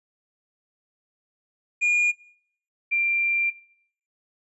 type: tone pair in turn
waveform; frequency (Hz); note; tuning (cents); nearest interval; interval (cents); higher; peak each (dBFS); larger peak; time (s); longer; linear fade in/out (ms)
triangle / sine; 2429 / 2372; D#7 / D7; -42 / +17; unison; 41; first; -17 / -19; first; 1.81-2.12 / 2.91-3.51; second; 20
effects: noise-tail reverb RT60 0.6 s tail -20 dB re dry + resampled to 24000 Hz